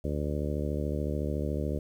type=harmonic tone; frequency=73.8 Hz; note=D2; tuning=9 cents sharp; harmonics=1 / 2 / 3 / 4 / 5 / 6 / 7 / 8; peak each=-32 / -35 / -37 / -38 / -39 / -40 / -40 / -41 dBFS; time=0.04-1.79 s; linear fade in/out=5 ms; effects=10-bit